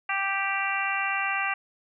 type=harmonic tone; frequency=392 Hz; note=G4; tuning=in tune; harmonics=2 / 3 / 4 / 5 / 6 / 7; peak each=-32 / -32 / -32 / -32 / -32 / -32 dBFS; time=0.09-1.54 s; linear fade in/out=5 ms; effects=none